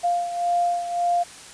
sine beating tone pair, 698.5 / 700.3 Hz, F5 / F5, 0 / +5 cents, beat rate 1.8 Hz, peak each -21 / -27 dBFS, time 0.03-1.24 s, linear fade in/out 20 ms, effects white hiss -42 dBFS RMS until 1.53 s + resampled to 22050 Hz

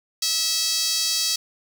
sawtooth tone with high-pass filter, 651 Hz, E5, 22 cents flat, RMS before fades -23 dBFS, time 0.22-1.36 s, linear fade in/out 5 ms, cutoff 4700 Hz, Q 2.8, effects none

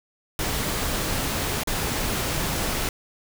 pink noise with dropouts, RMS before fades -26 dBFS, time 0.39-2.89 s, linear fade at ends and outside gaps 1 ms, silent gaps 1.635-1.673 s, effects none

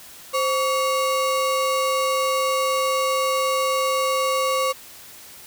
square ring-modulated tone, 830 Hz, G#5, 1 cent flat, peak -17 dBFS, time 0.33-4.73 s, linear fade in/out 20 ms, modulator 306 Hz, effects white hiss -43 dBFS RMS until 5.46 s

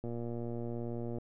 click train, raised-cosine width 2 ms, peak -27 dBFS, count 136, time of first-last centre 0.04-1.184 s, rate 118 Hz, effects none

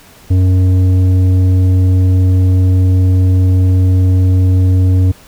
triangle tone with tanh clipping, 92.5 Hz, F#2, in tune, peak -8 dBFS, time 0.3-5.12 s, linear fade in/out 10 ms, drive 13 dB, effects pink hiss -41 dBFS RMS until 5.27 s

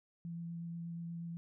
sine tone with vibrato, 168.8 Hz, E3, 41 cents sharp, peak -40 dBFS, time 0.25-1.37 s, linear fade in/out 0 ms, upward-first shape sine, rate 8.3 Hz, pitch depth 10 cents each way, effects none

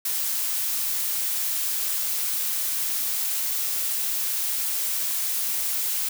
blue noise, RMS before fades -26 dBFS, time 0.05-6.09 s, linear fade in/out 5 ms, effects none

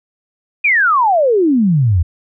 sine exponential sweep, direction down, 2501 to 78.4 Hz, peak -9 dBFS, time 0.64-2.03 s, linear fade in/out 10 ms, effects none

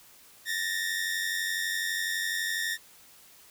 sawtooth tone pair together, 1775 / 1867 Hz, A6 / A#6, +15 / +2 cents, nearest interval minor second, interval 87 cents, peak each -28 dBFS, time 0.45-2.78 s, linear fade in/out 50 ms, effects white hiss -55 dBFS RMS until 3.5 s

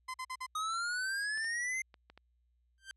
30% pulse tone bursts, 1028 Hz, C6, 31 cents flat, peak -35 dBFS, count 4, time 0.08-0.466 s, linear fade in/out 10 ms, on 62 ms, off 46 ms
square exponential sweep, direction up, 1244.5 to 2106 Hz, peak -34 dBFS, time 0.55-1.82 s, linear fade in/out 5 ms
clicks, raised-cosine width 0.3 ms, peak -37 dBFS, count 5, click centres 1.376 / 1.445 / 1.942 / 2.1 / 2.176 s
sawtooth tone with exponential growth, 1568 Hz, G6, in tune, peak -36 dBFS, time 2.78-2.91 s, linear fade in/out 0 ms, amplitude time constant 28 ms
effects added 60 Hz sine -70 dBFS peak until 2.96 s + resampled to 24000 Hz

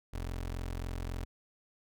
25% pulse tone, 43.64 Hz, F1, 1 cent flat, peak -32 dBFS, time 0.13-1.25 s, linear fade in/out 10 ms, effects none

